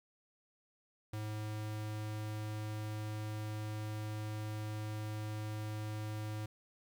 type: tone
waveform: square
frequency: 107.1 Hz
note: A2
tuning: 46 cents flat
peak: -39 dBFS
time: 1.13-6.46 s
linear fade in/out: 5 ms
effects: 12-bit